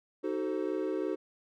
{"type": "chord", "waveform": "triangle", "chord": "D# diminished seventh", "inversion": "none", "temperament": "equal with one note detuned", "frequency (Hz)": [311.1, 376.7, 440, 523.3], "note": ["D#4", "F#4", "A4", "C5"], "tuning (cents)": [0, 31, 0, 0], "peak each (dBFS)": [-33, -32, -35, -37], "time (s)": [0.23, 1.16], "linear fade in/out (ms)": 20, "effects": []}